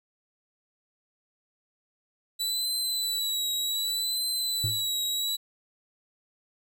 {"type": "tone with vibrato", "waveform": "sawtooth", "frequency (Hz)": 3954, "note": "B7", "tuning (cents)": 1, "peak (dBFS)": -24, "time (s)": [2.39, 5.37], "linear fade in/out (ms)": 20, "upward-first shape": "triangle", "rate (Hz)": 0.66, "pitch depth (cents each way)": 55}
{"type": "tone with exponential decay", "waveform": "triangle", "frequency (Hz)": 110, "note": "A2", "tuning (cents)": 0, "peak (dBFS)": -22, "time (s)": [4.64, 4.9], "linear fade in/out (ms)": 0, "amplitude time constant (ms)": 56}
{"effects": []}